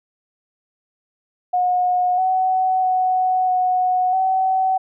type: tone with pitch steps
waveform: sine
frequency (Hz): 724 / 749 / 742 / 735 / 757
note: F#5 / F#5 / F#5 / F#5 / F#5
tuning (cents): -38 / +21 / +5 / -12 / +39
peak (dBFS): -15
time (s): 1.53-4.78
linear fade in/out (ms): 10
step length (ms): 650
effects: none